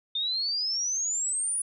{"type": "exponential sweep", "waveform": "sine", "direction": "up", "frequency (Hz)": [3597, 9910], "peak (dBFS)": -26, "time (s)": [0.15, 1.62], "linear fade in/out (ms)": 5, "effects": []}